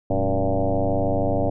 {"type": "tone with frequency modulation", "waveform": "sine", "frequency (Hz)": 284.1, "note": "C#4", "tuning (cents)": 43, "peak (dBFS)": -18, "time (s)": [0.1, 1.5], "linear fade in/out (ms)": 5, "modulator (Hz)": 99.1, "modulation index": 4.3, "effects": []}